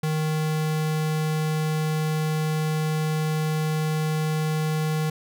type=tone; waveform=square; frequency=155.56 Hz; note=D#3; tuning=in tune; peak=-23 dBFS; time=0.03-5.1 s; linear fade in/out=5 ms; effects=none